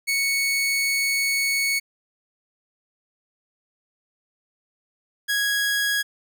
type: tone pair in turn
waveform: sawtooth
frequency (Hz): 2217 / 1657.3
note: C#7 / G#6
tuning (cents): 0 / -4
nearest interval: perfect fourth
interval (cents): 504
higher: first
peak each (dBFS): -17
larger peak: neither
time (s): 0.07-1.8 / 5.28-6.03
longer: first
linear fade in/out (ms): 20
effects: none